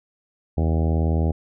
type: harmonic tone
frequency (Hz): 80.2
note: E2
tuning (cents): -47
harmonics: 1 / 2 / 3 / 4 / 5 / 6 / 7 / 8 / 9 / 10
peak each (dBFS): -19 / -25 / -29 / -31 / -33 / -35 / -36 / -37 / -38 / -39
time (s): 0.57-1.32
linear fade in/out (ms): 10
effects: none